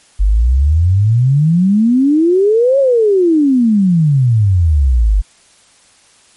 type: exponential two-way sweep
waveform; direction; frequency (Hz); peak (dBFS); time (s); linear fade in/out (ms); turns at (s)
sine; up then down; 46.39 to 560 to 46.39; -7; 0.19-5.22; 20; 2.79
effects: white hiss -48 dBFS RMS until 6.36 s + MP3 48 kbps